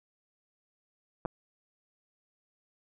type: clicks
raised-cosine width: 1 ms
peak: -20 dBFS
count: 2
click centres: 1.252 / 1.258 s
effects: none